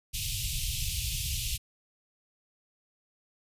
pink band-stop noise, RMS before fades -32 dBFS, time 0.13-1.58 s, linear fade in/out 20 ms, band 140 to 2600 Hz, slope 48 dB/octave, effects resampled to 32000 Hz

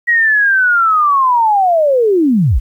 sine linear sweep, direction down, 1917 to 36.71 Hz, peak -8 dBFS, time 0.07-2.6 s, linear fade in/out 20 ms, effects 8-bit

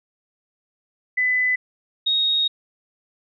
sine tone pair in turn, 2004 / 3749 Hz, B6 / A#7, +25 / +9 cents, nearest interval major seventh, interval 1084 cents, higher second, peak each -17 dBFS, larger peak neither, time 1.17-1.56 / 2.06-2.48 s, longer second, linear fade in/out 10 ms, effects none

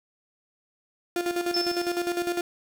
35% pulse tone with tremolo, 349.2 Hz, F4, in tune, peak -22 dBFS, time 1.16-2.41 s, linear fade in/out 2 ms, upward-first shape square, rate 9.9 Hz, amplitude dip 60%
sine tone with exponential decay, 5280 Hz, E8, 2 cents sharp, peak -23 dBFS, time 1.54-2.33 s, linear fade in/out 2 ms, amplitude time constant 170 ms
effects none

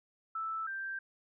sine tone pair in turn, 1318.5 / 1574.5 Hz, E6 / G6, 0 / +7 cents, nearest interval minor third, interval 307 cents, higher second, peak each -34 / -36 dBFS, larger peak first, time 0.35-0.67 / 0.67-0.99 s, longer neither, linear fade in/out 5 ms, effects none

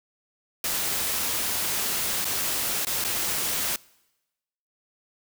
white noise with dropouts, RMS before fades -27 dBFS, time 0.64-3.76 s, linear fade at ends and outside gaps 2 ms, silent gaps 2.246-2.252 / 2.85-2.869 / 3.041-3.047 s, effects noise-tail reverb RT60 1.0 s tail -24 dB re dry

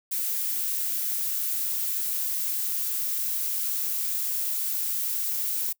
violet noise with high-pass filter sweep, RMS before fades -28 dBFS, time 0.11-5.73 s, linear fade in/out 10 ms, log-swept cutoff 1400 to 840 Hz, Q 1.3, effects noise-tail reverb RT60 0.1 s tail -25 dB re dry

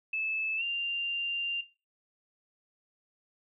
sine tone with pitch glide, 2615 to 2787 Hz, E7 to F7, -15 to -4 cents, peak -29 dBFS, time 0.13-1.61 s, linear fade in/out 5 ms, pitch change +111 cents, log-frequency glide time 0.57-0.63 s, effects noise-tail reverb RT60 0.3 s tail -17 dB re dry

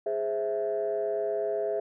sine chord, Ab augmented, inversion none, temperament equal, 415.3 / 523.3 / 659.3 Hz, Ab4 / C5 / E5, 0 / 0 / 0 cents, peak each -29 / -34 / -29 dBFS, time 0.06-1.8 s, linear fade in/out 5 ms, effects tanh soft clip ceiling -20 dBFS

